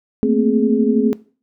sine tone cluster, 220.4 / 232.4 / 262.2 / 418.3 Hz, A3 / A#3 / C4 / G#4, +3 / -5 / +4 / +12 cents, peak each -18 dBFS, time 0.23-1.13 s, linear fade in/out 0 ms, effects noise-tail reverb RT60 0.4 s tail -20 dB re dry

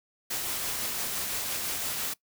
white noise with tremolo, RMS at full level -31 dBFS, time 0.3-2.14 s, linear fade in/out 10 ms, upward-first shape triangle, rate 5.9 Hz, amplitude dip 25%, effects noise-tail reverb RT60 0.1 s tail -21 dB re dry

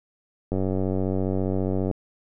click train, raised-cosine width 2 ms, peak -13 dBFS, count 133, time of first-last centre 0.52-1.912 s, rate 94.8 Hz, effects none

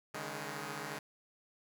5% pulse chord, C# suspended second, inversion none, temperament equal with one note detuned, 141.42 / 155.56 / 207.7 Hz, C#3 / D#3 / G#3, +35 / 0 / 0 cents, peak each -33 dBFS, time 0.14-0.99 s, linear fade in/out 5 ms, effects none

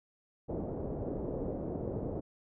white low-pass noise, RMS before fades -37 dBFS, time 0.48-2.21 s, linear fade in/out 20 ms, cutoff 520 Hz, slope 24 dB/octave, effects none

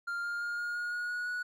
triangle tone with pitch steps, 1396.9 / 1406.6 / 1416.4 / 1426.3 / 1436.2 / 1446.2 / 1456.2 / 1466.3 Hz, F6 / F6 / F6 / F6 / F6 / F#6 / F#6 / F#6, 0 / +12 / +24 / +36 / +48 / -40 / -28 / -16 cents, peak -31 dBFS, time 0.07-1.43 s, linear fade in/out 10 ms, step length 170 ms, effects none

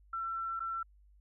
sine tone with dropouts, 1346 Hz, E6, 36 cents sharp, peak -34 dBFS, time 0.13-0.83 s, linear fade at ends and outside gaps 5 ms, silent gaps 0.595-0.603 s, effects added 50 Hz sine -59 dBFS peak until 1.2 s

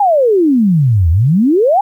sine exponential two-way sweep, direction down then up, 847 to 77.78 to 847 Hz, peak -7 dBFS, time 0-1.81 s, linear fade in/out 5 ms, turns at 1.1 s, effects 8-bit

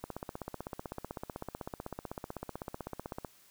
click train, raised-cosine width 1 ms, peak -24 dBFS, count 52, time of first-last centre 0.04-3.248 s, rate 15.9 Hz, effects white hiss -62 dBFS RMS until 3.5 s

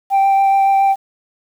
sine tone with vibrato, 784 Hz, G5, in tune, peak -7 dBFS, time 0.1-0.96 s, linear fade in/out 50 ms, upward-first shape triangle, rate 7.1 Hz, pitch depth 12 cents each way, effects tanh soft clip ceiling -9 dBFS + 7-bit

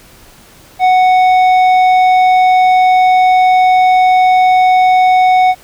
sine tone with tanh clipping, 740 Hz, F#5, in tune, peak -7 dBFS, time 0.79-5.55 s, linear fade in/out 50 ms, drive 9 dB, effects pink hiss -41 dBFS RMS until 5.63 s

